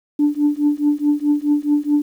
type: tone with tremolo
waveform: sine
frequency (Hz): 293.7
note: D4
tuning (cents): 0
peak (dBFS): -9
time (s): 0.19-2.02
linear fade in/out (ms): 5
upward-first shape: triangle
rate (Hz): 4.7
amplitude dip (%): 100
effects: tanh soft clip ceiling -8 dBFS + 8-bit